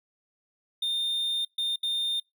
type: tone bursts at uneven times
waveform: triangle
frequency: 3630 Hz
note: A#7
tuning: 47 cents flat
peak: -24 dBFS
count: 3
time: 0.82-1.45 / 1.58-1.76 / 1.83-2.2 s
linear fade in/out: 5 ms
effects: noise-tail reverb RT60 0.2 s tail -24 dB re dry